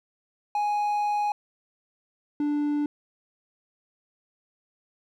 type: tone pair in turn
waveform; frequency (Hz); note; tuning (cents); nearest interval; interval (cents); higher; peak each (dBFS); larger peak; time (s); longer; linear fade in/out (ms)
triangle; 830.6 / 293.7; G#5 / D4; 0 / 0; octave + tritone; 1800; first; -21; neither; 0.55-1.32 / 2.4-2.86; first; 2
effects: none